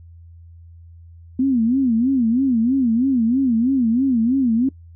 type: tone with vibrato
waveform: sine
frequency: 246.9 Hz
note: B3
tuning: in tune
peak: -14 dBFS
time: 1.39-4.69 s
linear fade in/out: 5 ms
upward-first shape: sine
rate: 3.1 Hz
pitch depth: 180 cents each way
effects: noise-tail reverb RT60 0.1 s tail -21 dB re dry + added 84 Hz sine -40 dBFS peak until 4.95 s